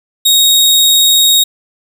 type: tone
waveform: sawtooth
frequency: 3759 Hz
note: A#7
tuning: 14 cents sharp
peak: -3 dBFS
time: 0.25-1.44 s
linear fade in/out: 10 ms
effects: none